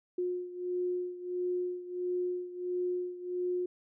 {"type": "beating tone pair", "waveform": "sine", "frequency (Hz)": [358.8, 360.3], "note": ["F4", "F#4"], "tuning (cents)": [47, -46], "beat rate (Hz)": 1.5, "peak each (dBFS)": [-33, -37], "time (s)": [0.18, 3.66], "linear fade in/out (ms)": 5, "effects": []}